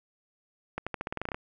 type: accelerating click train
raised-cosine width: 0.5 ms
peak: -17 dBFS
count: 12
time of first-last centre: 0.78-1.345 s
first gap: 86 ms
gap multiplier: 0.89
effects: none